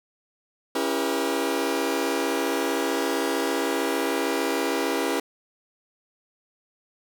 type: chord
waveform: sawtooth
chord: C# diminished seventh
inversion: none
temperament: just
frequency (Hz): 277.2 / 332.6 / 399.1 / 479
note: C#4 / E4 / G4 / Bb4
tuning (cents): 0 / +16 / +31 / +47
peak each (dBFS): -25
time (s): 0.75-5.2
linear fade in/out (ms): 5
effects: none